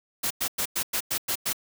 white noise bursts, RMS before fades -27 dBFS, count 8, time 0.23-1.531 s, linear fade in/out 10 ms, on 76 ms, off 99 ms, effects none

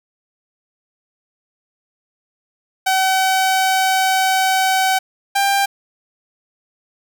sawtooth tone pair in turn, 760 / 793.3 Hz, F#5 / G5, +46 / +20 cents, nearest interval minor second, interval 74 cents, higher second, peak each -10 dBFS, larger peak neither, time 2.86-4.99 / 5.35-5.66 s, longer first, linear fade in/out 10 ms, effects none

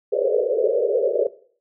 pink band-pass noise, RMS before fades -20 dBFS, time 0.12-1.27 s, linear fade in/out 5 ms, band 400 to 590 Hz, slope 96 dB/octave, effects noise-tail reverb RT60 0.5 s tail -17 dB re dry

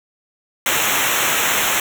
pink noise with comb filter, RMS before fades -18 dBFS, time 0.66-1.8 s, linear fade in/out 2 ms, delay 0.21 ms, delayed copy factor -1, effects none

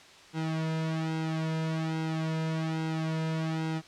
sawtooth tone with flanger, 160 Hz, D#3, 49 cents sharp, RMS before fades -31 dBFS, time 0.33-3.82 s, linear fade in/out 50 ms, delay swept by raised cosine 1.7 to 2.66 ms, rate 1.2 Hz, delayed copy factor -1, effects white hiss -52 dBFS RMS until 3.87 s + low-pass 5000 Hz 12 dB/octave

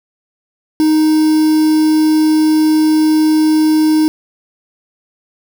triangle tone with quantisation, 311.1 Hz, D#4, in tune, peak -6 dBFS, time 0.8-4.08 s, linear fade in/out 0 ms, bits 4, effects none

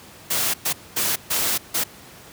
white noise bursts at uneven times, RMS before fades -22 dBFS, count 5, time 0.3-0.54 / 0.65-0.73 / 0.96-1.16 / 1.3-1.58 / 1.74-1.84 s, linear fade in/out 10 ms, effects pink hiss -44 dBFS RMS until 2.32 s + high-pass 80 Hz 12 dB/octave

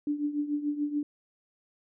sine tone with tremolo, 293.3 Hz, D4, 2 cents flat, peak -24 dBFS, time 0.07-1.03 s, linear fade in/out 2 ms, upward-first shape triangle, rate 6.9 Hz, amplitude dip 80%, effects none

